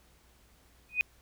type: tone with exponential growth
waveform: sine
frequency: 2489 Hz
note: D#7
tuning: in tune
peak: -19 dBFS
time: 0.89-1.01 s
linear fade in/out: 0 ms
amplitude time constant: 24 ms
effects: added 60 Hz sine -64 dBFS peak until 1.21 s + pink hiss -64 dBFS RMS until 1.21 s